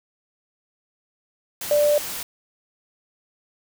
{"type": "tone in noise", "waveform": "sine", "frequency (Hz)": 589, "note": "D5", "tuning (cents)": 5, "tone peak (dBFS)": -15, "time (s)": [1.71, 1.98], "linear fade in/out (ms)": 2, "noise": "white", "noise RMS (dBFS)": -31, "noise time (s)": [1.61, 2.23], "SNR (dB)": 13, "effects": []}